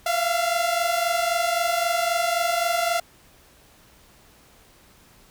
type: tone pair together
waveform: sawtooth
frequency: 674.7 / 698.5 Hz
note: E5 / F5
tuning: +40 / 0 cents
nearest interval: minor second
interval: 60 cents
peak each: -20 dBFS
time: 0.06-3 s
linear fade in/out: 5 ms
effects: pink hiss -54 dBFS RMS until 5.3 s